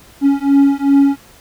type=beating tone pair; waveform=triangle; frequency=277.4 / 280 Hz; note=C#4 / C#4; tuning=+1 / +18 cents; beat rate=2.6 Hz; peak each=-10 dBFS; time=0.21-1.17 s; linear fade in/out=50 ms; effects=pink hiss -44 dBFS RMS until 1.4 s